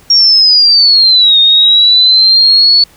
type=linear two-way sweep; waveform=sine; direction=down then up; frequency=5588 to 3677 to 4442 Hz; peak=-3 dBFS; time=0.1-2.84 s; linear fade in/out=5 ms; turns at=1.39 s; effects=pink hiss -43 dBFS RMS until 2.96 s